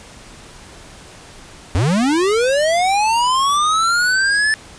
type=linear sweep; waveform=square; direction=up; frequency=78.9 to 1760 Hz; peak=-14 dBFS; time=1.75-4.54 s; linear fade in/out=0 ms; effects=pink hiss -40 dBFS RMS until 4.78 s + resampled to 22050 Hz